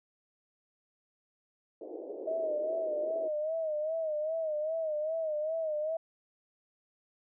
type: band-pass noise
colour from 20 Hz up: pink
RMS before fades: -42 dBFS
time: 1.81-3.28 s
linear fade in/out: 5 ms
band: 330 to 620 Hz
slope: 48 dB/octave
type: tone with vibrato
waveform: sine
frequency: 627 Hz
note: D#5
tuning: 13 cents sharp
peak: -30 dBFS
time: 2.27-5.97 s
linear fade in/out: 5 ms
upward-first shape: sine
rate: 2.5 Hz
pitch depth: 79 cents each way
effects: none